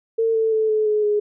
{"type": "tone with pitch steps", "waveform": "sine", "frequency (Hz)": [452.3, 445, 437.9, 430.9, 424, 417.2], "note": ["A4", "A4", "A4", "A4", "G#4", "G#4"], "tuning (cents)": [48, 20, -8, -36, 36, 8], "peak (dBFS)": -16, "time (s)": [0.18, 1.2], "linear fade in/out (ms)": 10, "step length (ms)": 170, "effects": []}